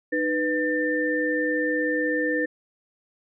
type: tone cluster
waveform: sine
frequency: 306.1 / 495.6 / 1792 Hz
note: D#4 / B4 / A6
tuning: -28 / +6 / +31 cents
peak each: -26 dBFS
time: 0.12-2.46 s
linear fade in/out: 10 ms
effects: none